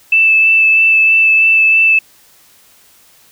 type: tone with vibrato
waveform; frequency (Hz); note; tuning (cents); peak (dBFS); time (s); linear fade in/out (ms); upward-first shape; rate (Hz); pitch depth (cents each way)
sine; 2637; E7; 0; -6; 0.12-1.99; 5; sine; 3.1; 11
effects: white hiss -47 dBFS RMS until 3.31 s